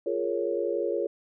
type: chord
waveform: sine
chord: Bb minor seventh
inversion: second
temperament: equal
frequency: 349.2 / 415.3 / 466.2 / 554.4 Hz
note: F4 / Ab4 / Bb4 / Db5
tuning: 0 / 0 / 0 / 0 cents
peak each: -31 dBFS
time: 0.06-1.07 s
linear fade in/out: 5 ms
effects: none